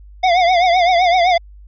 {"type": "tone with vibrato", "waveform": "square", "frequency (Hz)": 713, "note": "F5", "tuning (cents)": 36, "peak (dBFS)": -11, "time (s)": [0.23, 1.38], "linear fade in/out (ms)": 10, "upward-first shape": "triangle", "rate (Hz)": 7.8, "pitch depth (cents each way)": 110, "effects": ["added 50 Hz sine -37 dBFS peak until 1.67 s", "resampled to 11025 Hz"]}